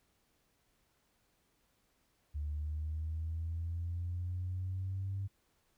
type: exponential sweep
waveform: sine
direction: up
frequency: 73.42 to 98.7 Hz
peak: -34 dBFS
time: 2.34-5.28 s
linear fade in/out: 20 ms
effects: tanh soft clip ceiling -30 dBFS + pink hiss -75 dBFS RMS until 5.77 s